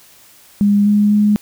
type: tone with pitch steps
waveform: sine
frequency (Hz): 203.7 / 207.1 / 208.6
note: G#3 / G#3 / G#3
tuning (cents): -33 / -5 / +8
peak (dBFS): -9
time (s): 0.61-1.36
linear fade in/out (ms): 0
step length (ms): 250
effects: white hiss -46 dBFS RMS until 1.41 s